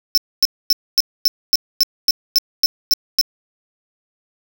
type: tone bursts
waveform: square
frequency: 5320 Hz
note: E8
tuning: 15 cents sharp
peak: -10 dBFS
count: 12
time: 0.15-3.212 s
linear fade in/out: 0 ms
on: 26 ms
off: 250 ms
effects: none